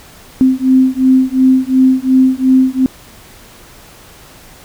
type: beating tone pair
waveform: sine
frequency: 259 / 261.8 Hz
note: C4 / C4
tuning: -17 / +1 cents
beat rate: 2.8 Hz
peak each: -10 dBFS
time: 0.41-2.86 s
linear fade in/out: 0 ms
effects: pink hiss -39 dBFS RMS until 4.64 s